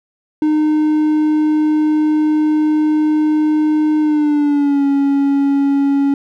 triangle tone with pitch glide, 306.2 to 279.2 Hz, D#4 to C#4, -28 to +13 cents, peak -9 dBFS, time 0.42-6.14 s, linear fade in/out 2 ms, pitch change -159 cents, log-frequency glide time 4-4.85 s, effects none

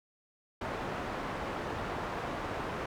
white low-pass noise, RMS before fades -37 dBFS, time 0.61-2.86 s, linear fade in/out 5 ms, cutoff 1100 Hz, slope 12 dB/octave, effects none

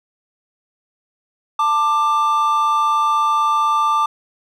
triangle tone pair together, 887 / 1184 Hz, A5 / D6, +14 / +14 cents, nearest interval perfect fourth, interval 500 cents, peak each -18 / -13 dBFS, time 1.59-4.06 s, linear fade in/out 5 ms, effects none

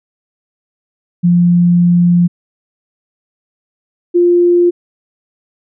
sine tone pair in turn, 174.61 / 349.9 Hz, F3 / F4, 0 / +3 cents, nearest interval octave, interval 1203 cents, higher second, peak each -6 / -6 dBFS, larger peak neither, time 1.23-2.28 / 4.14-4.71 s, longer first, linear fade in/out 20 ms, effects none

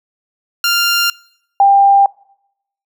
15% pulse / sine tone pair in turn, 1395 / 794.8 Hz, F6 / G5, -2 / +24 cents, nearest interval minor seventh, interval 974 cents, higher first, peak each -5 dBFS, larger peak neither, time 0.64-1.1 / 1.6-2.06 s, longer neither, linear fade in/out 2 ms, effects noise-tail reverb RT60 0.8 s tail -25 dB re dry

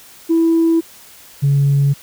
sine tone pair in turn, 329.6 / 140.55 Hz, E4 / C#3, 0 / +24 cents, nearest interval octave + minor third, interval 1476 cents, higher first, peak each -9 dBFS, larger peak neither, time 0.29-0.81 / 1.42-1.94 s, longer neither, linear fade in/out 20 ms, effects tanh soft clip ceiling -7 dBFS + white hiss -42 dBFS RMS until 2.02 s

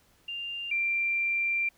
sine tone pair in turn, 2794 / 2366 Hz, F7 / D7, 0 / +12 cents, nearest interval minor third, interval 288 cents, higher first, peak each -33 / -25 dBFS, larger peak second, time 0.28-0.71 / 0.71-1.69 s, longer second, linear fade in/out 5 ms, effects pink hiss -64 dBFS RMS until 1.77 s

